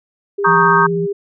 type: tone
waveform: sine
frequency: 402 Hz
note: G4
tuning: 44 cents sharp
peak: -17 dBFS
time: 0.38-1.13 s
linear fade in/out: 10 ms
type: chord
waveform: sine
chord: Eb dominant seventh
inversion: second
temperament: equal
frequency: 932.3 / 1108.7 / 1244.5 / 1568 Hz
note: Bb5 / Db6 / Eb6 / G6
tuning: 0 / 0 / 0 / 0 cents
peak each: -15 dBFS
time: 0.44-0.87 s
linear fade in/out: 10 ms
type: tone with vibrato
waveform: sine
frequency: 169.2 Hz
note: E3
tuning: 45 cents sharp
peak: -19 dBFS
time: 0.46-1.07 s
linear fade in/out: 20 ms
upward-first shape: sine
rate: 16 Hz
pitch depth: 54 cents each way
effects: none